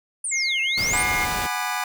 sine exponential two-way sweep, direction down then up, 9710 to 2569 to 9710 Hz, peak -24 dBFS, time 0.24-1.03 s, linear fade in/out 5 ms, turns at 0.61 s
triangle tone, 2132 Hz, C7, 32 cents sharp, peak -21 dBFS, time 0.31-1.26 s, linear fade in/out 20 ms
pink noise, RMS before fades -30 dBFS, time 0.77-1.47 s, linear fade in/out 10 ms
25% pulse chord, G# half-diminished seventh, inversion third, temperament equal with one note detuned, 740 / 830.6 / 987.8 / 1202.8 Hz, F#5 / G#5 / B5 / D6, 0 / 0 / 0 / +41 cents, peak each -26 dBFS, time 0.93-1.84 s, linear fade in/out 2 ms
effects none

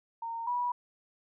sine tone pair in turn, 920 / 974.7 Hz, A#5 / B5, -23 / -23 cents, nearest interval minor second, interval 100 cents, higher second, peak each -34 / -28 dBFS, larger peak second, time 0.22-0.47 / 0.47-0.72 s, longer neither, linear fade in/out 5 ms, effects none

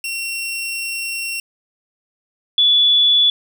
sawtooth / sine tone pair in turn, 2730 / 3436 Hz, F7 / A7, -40 / -42 cents, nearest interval major third, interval 398 cents, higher second, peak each -19 / -10 dBFS, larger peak second, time 0.04-1.4 / 2.58-3.3 s, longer first, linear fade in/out 2 ms, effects none

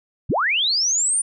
sine linear sweep, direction up, 34.53 to 9397 Hz, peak -17 dBFS, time 0.29-1.22 s, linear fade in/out 10 ms, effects none

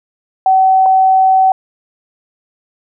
sine tone pair in turn, 760 / 760 Hz, F#5 / F#5, +46 / +46 cents, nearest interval unison, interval 0 cents, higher neither, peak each -6 dBFS, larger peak neither, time 0.46-0.86 / 0.86-1.52 s, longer second, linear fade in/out 2 ms, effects none

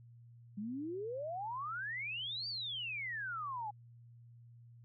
sine exponential two-way sweep, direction up then down, 196 to 4720 to 810 Hz, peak -38 dBFS, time 0.57-3.71 s, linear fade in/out 10 ms, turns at 2.48 s, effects added 118 Hz sine -55 dBFS peak until 4.84 s

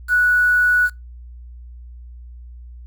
sine tone with quantisation, 1472 Hz, F#6, 9 cents flat, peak -12 dBFS, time 0.08-0.9 s, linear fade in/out 50 ms, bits 6, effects noise-tail reverb RT60 0.2 s tail -24 dB re dry + added 60 Hz sine -35 dBFS peak until 2.86 s

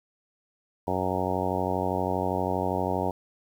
harmonic tone, 92.5 Hz, F#2, in tune, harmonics 1 / 2 / 3 / 4 / 5 / 6 / 7 / 8 / 9 / 10, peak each -34 / -34 / -34 / -34 / -34 / -34 / -34 / -34 / -34 / -34 dBFS, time 0.87-3.11 s, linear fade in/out 5 ms, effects 9-bit

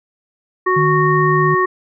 harmonic tone, 369.5 Hz, F#4, 2 cents flat, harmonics 1 / 3 / 5, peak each -16 / -15 / -20 dBFS, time 0.66-1.66 s, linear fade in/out 10 ms
sine tone with vibrato, 152.5 Hz, D#3, 34 cents flat, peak -16 dBFS, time 0.76-1.55 s, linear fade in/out 10 ms, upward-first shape triangle, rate 16 Hz, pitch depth 19 cents each way
effects none

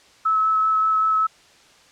sine tone with vibrato, 1297 Hz, E6, 28 cents flat, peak -16 dBFS, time 0.25-1.27 s, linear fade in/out 10 ms, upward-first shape sine, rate 5.2 Hz, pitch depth 11 cents each way, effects white hiss -52 dBFS RMS until 1.91 s + low-pass 6000 Hz 12 dB/octave

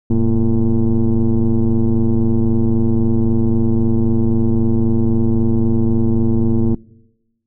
sine tone with frequency modulation, 120.9 Hz, B2, 36 cents flat, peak -9 dBFS, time 0.1-6.75 s, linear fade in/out 5 ms, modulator 109 Hz, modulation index 1.8, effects noise-tail reverb RT60 1.0 s tail -23 dB re dry + tanh soft clip ceiling -9 dBFS

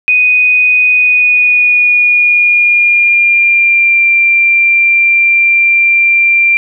sine tone with pitch glide, 2489 to 2370 Hz, D#7 to D7, 0 to +15 cents, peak -5 dBFS, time 0.08-6.57 s, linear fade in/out 0 ms, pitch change -85 cents, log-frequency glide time 0.92-4.06 s, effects none

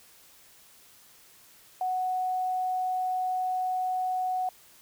sine tone, 740 Hz, F#5, in tune, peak -26 dBFS, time 1.81-4.49 s, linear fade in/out 2 ms, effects white hiss -56 dBFS RMS until 4.81 s

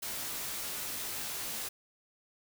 white noise with comb filter, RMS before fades -38 dBFS, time 0.02-1.69 s, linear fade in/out 10 ms, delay 16 ms, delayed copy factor -0.55, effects none

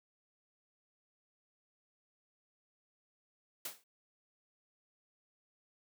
white noise with exponential decay, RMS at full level -37 dBFS, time 3.65-3.84 s, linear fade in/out 5 ms, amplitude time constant 40 ms, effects high-pass 200 Hz 12 dB/octave

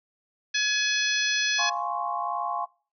harmonic tone, 845 Hz, G#5, 30 cents sharp, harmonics 2 / 3 / 4 / 5 / 6 / 7, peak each -27 / -29 / -30 / -31 / -32 / -32 dBFS, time 0.54-1.7 s, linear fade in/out 10 ms
sine chord, Db major seventh, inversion first, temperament equal, 698.5 / 830.6 / 1046.5 / 1108.7 Hz, F5 / Ab5 / C6 / Db6, 0 / 0 / 0 / 0 cents, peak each -32 dBFS, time 1.58-2.66 s, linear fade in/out 20 ms
effects noise-tail reverb RT60 0.4 s tail -24 dB re dry

